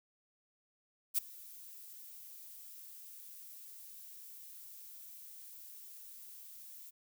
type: noise with ADSR envelope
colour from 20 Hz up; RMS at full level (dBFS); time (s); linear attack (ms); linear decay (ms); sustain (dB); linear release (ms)
violet; -29; 1.14-6.91; 39; 11; -23; 21
effects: none